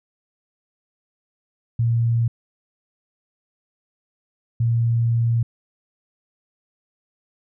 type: tone bursts at uneven times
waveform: sine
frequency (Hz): 116.54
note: A#2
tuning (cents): 0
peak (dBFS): -16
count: 2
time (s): 1.79-2.28 / 4.6-5.43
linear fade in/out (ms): 5
effects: none